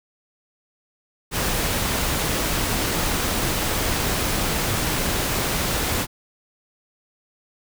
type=noise; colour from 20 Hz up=pink; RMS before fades=-23 dBFS; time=1.31-6.07 s; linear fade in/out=50 ms; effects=none